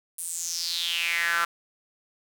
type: tone with high-pass filter sweep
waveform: sawtooth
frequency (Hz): 170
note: F3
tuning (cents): -46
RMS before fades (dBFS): -28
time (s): 0.18-1.45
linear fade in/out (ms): 5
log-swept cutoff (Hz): 10000 to 1300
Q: 5.6
effects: 8-bit